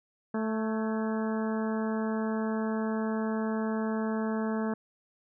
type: harmonic tone with a mistuned harmonic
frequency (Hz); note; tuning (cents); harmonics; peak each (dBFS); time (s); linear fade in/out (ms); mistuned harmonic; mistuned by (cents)
220; A3; 0; 1 / 2 / 3 / 4 / 5 / 6 / 7 / 8; -29 / -35 / -39 / -41 / -43 / -45 / -46 / -47; 0.34-4.74; 5; 8; -70
effects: none